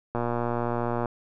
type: click train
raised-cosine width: 1 ms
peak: -14 dBFS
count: 109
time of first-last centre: 0.15-1.058 s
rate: 119 Hz
effects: none